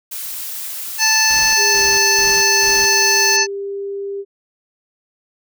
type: noise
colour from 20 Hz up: blue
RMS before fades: -27 dBFS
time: 0.11-3.37 s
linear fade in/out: 10 ms
type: harmonic tone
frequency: 878 Hz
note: A5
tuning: 4 cents flat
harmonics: 1 / 2 / 3 / 5 / 6 / 7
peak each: -22 / -18 / -20 / -18 / -22 / -16 dBFS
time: 0.98-3.47 s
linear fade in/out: 50 ms
type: noise bursts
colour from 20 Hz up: pink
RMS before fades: -32 dBFS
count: 4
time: 1.3-2.86 s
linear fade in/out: 5 ms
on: 240 ms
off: 200 ms
type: tone with pitch glide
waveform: sine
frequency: 407.7 to 397.9 Hz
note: G#4 to G4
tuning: -32 to +26 cents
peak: -22 dBFS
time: 1.56-4.25 s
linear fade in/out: 50 ms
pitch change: -42 cents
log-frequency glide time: 1.71-1.79 s
effects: none